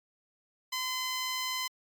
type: tone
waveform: 10% pulse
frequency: 1024 Hz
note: C6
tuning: 38 cents flat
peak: -23 dBFS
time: 0.72-1.68 s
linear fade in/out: 10 ms
effects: AAC 64 kbps